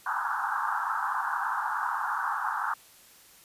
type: band-pass noise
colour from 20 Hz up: pink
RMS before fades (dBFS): -30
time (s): 0.06-2.74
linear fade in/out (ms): 2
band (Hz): 810 to 1600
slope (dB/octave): 96
effects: white hiss -55 dBFS RMS until 3.44 s + resampled to 32000 Hz